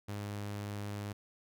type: tone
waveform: sawtooth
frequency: 102.6 Hz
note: G#2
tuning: 21 cents flat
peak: -34 dBFS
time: 0.08-1.13 s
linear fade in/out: 10 ms
effects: none